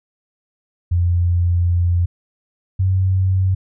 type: tone pair in turn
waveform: sine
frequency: 87.31 / 94.16 Hz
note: F2 / F#2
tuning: 0 / +31 cents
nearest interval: minor second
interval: 131 cents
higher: second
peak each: -13 dBFS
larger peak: neither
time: 0.91-2.06 / 2.79-3.55 s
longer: first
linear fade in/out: 10 ms
effects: none

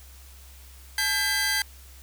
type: tone cluster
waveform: sawtooth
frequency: 863 / 1598 / 2013 / 4652 Hz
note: A5 / G6 / B6 / D8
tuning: -34 / +33 / +33 / -17 cents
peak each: -31 / -23 / -25 / -26 dBFS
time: 0.98-1.62 s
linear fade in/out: 2 ms
effects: added 66 Hz sine -46 dBFS peak until 2.02 s + white hiss -52 dBFS RMS until 2.02 s

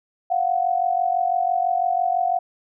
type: tone pair together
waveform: sine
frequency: 698.5 / 744.5 Hz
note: F5 / F#5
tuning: 0 / +11 cents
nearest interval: minor second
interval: 111 cents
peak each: -21 dBFS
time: 0.3-2.39 s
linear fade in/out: 10 ms
effects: none

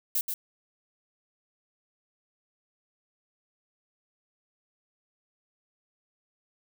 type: noise with echo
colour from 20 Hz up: violet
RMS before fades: -27 dBFS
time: 0.15-0.21 s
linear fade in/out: 2 ms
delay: 130 ms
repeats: 1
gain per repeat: -5 dB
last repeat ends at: 0.34 s
effects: none

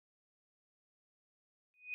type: tone with exponential growth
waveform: sine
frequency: 2489 Hz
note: D#7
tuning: in tune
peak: -35 dBFS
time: 1.74-1.94 s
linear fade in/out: 0 ms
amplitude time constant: 43 ms
effects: none

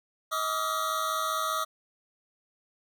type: tone cluster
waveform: square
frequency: 636 / 1154 / 1259 / 1374 Hz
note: D#5 / D6 / D#6 / F6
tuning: +38 / -31 / +20 / -29 cents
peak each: -37 / -34 / -31 / -37 dBFS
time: 0.31-1.65 s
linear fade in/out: 20 ms
effects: none

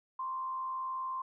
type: tone with frequency modulation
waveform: sine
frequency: 1046.5 Hz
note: C6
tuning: in tune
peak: -34 dBFS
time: 0.19-1.22 s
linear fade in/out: 5 ms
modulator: 79.3 Hz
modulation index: 0.35
effects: none

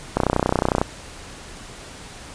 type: click train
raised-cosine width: 1 ms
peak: -3 dBFS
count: 21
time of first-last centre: 0.17-0.815 s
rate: 31 Hz
effects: pink hiss -39 dBFS RMS until 2.34 s + resampled to 22050 Hz

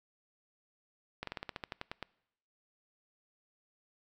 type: slowing click train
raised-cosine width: 0.3 ms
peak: -22 dBFS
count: 12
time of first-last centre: 1.23-2.027 s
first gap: 43 ms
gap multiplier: 1.1
effects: noise-tail reverb RT60 0.8 s tail -24 dB re dry

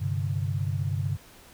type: chord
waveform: sine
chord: G suspended fourth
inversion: none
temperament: equal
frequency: 98 / 130.81 / 146.83 Hz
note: G2 / C3 / D3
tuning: 0 / 0 / 0 cents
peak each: -28 / -31 / -31 dBFS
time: 0-1.17 s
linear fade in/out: 20 ms
effects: pink hiss -52 dBFS RMS until 1.53 s

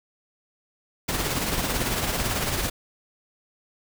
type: noise with tremolo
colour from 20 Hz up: pink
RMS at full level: -24 dBFS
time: 1.08-2.7 s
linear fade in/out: 10 ms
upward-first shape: triangle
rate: 18 Hz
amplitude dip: 50%
effects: none

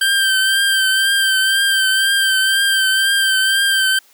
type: tone with vibrato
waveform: 25% pulse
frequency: 1568 Hz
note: G6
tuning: in tune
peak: -9 dBFS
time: 0.01-3.99 s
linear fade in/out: 5 ms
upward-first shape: triangle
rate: 2 Hz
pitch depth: 38 cents each way
effects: white hiss -51 dBFS RMS until 4.13 s + high-pass 300 Hz 12 dB/octave

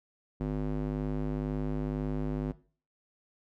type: tone with band-pass filter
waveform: square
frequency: 51 Hz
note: G#1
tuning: 31 cents flat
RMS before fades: -32 dBFS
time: 0.4-2.52 s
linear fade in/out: 5 ms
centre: 260 Hz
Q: 0.97
effects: noise-tail reverb RT60 0.4 s tail -17 dB re dry

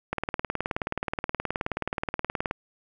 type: click train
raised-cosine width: 0.5 ms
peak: -12 dBFS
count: 46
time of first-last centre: 0.13-2.511 s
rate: 18.9 Hz
effects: none

